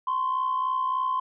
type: tone pair together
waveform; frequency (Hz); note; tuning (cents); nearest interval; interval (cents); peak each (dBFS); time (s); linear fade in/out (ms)
sine; 1028.6 / 1092; C6 / C#6; -30 / -26; minor second; 104; -23 / -30; 0.07-1.2; 5
effects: tanh soft clip ceiling -19 dBFS